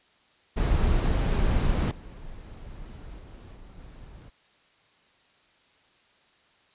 brown noise with level steps, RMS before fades -23 / -42 / -44 / -47 / -45 dBFS, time 0.56-4.3 s, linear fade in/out 20 ms, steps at 1.91 / 3.18 / 3.56 / 3.77 s, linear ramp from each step 2 ms, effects white hiss -62 dBFS RMS until 6.74 s + resampled to 8000 Hz

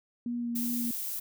sine tone with vibrato, 237.9 Hz, A#3, 35 cents sharp, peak -30 dBFS, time 0.26-0.91 s, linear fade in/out 2 ms, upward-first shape sine, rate 2.7 Hz, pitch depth 16 cents each way
violet noise, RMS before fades -35 dBFS, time 0.55-1.2 s, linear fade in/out 10 ms
effects none

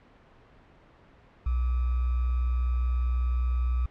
sine tone with sample-and-hold, 61.7 Hz, B1, 1 cent flat, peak -23 dBFS, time 1.46-3.86 s, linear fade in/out 5 ms, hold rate 1225 Hz, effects pink hiss -56 dBFS RMS until 3.9 s + low-pass 2000 Hz 12 dB/octave

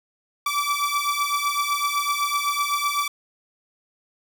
sawtooth beating tone pair, 1154 / 1161.9 Hz, D6 / D6, -31 / -19 cents, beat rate 7.9 Hz, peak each -21 dBFS, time 0.46-3.08 s, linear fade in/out 5 ms, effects none

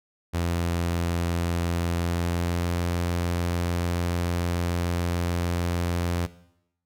sawtooth tone with pitch glide, 85.6 to 86.79 Hz, F2 to F2, -34 to -10 cents, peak -20 dBFS, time 0.33-6.27 s, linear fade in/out 20 ms, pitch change +24 cents, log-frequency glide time 1.95-2.66 s, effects noise-tail reverb RT60 0.8 s tail -17 dB re dry

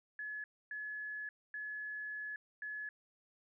sine tone bursts at uneven times, 1704 Hz, G#6, 44 cents sharp, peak -40 dBFS, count 4, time 0.19-0.44 / 0.71-1.29 / 1.54-2.36 / 2.62-2.89 s, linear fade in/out 2 ms, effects none

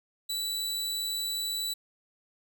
sawtooth tone, 3951 Hz, B7, in tune, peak -27 dBFS, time 0.29-1.74 s, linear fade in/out 10 ms, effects none

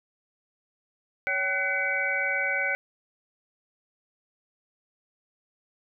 sine tone cluster, 561 / 772 / 1501 / 2044 / 2267 Hz, C#5 / G5 / F#6 / C7 / C#7, +21 / -27 / +24 / -41 / +38 cents, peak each -34 / -37 / -28 / -31 / -29 dBFS, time 1.27-2.75 s, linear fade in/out 0 ms, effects none

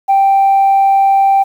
sine tone, 784 Hz, G5, in tune, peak -5 dBFS, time 0.08-1.44 s, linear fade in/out 20 ms, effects tanh soft clip ceiling -4 dBFS + 7-bit

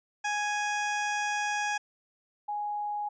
20% pulse / sine tone pair in turn, 830.6 / 830.6 Hz, G#5 / G#5, 0 / 0 cents, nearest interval unison, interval 0 cents, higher neither, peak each -23 / -30 dBFS, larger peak first, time 0.24-1.78 / 2.48-3.09 s, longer first, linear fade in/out 10 ms, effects resampled to 16000 Hz

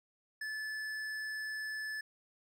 sine tone with tanh clipping, 1736 Hz, A6, 24 cents flat, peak -39 dBFS, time 0.41-2.01 s, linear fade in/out 5 ms, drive 12 dB, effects none

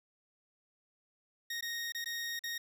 20% pulse tone with dropouts, 1864.7 Hz, A#6, in tune, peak -31 dBFS, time 1.5-2.58 s, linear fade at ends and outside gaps 5 ms, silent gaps 1.609-1.624 / 1.922-1.947 / 2.044-2.058 / 2.393-2.437 s, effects none

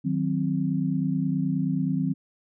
sine chord, C diminished, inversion first, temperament equal, 155.56 / 185 / 261.6 Hz, Eb3 / Gb3 / C4, 0 / 0 / 0 cents, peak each -27 dBFS, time 0.04-2.14 s, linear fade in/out 20 ms, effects none

